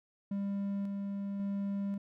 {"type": "tone with tremolo", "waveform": "triangle", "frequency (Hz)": 199.2, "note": "G3", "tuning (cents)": 28, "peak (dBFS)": -30, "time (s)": [0.31, 1.98], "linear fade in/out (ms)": 5, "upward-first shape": "square", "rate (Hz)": 0.92, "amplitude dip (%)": 25, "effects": []}